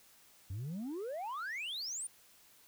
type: exponential sweep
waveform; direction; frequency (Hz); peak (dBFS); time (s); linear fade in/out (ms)
sine; up; 88.2 to 9570; -35; 0.5-2.07; 5
effects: tanh soft clip ceiling -37 dBFS + white hiss -63 dBFS RMS until 2.67 s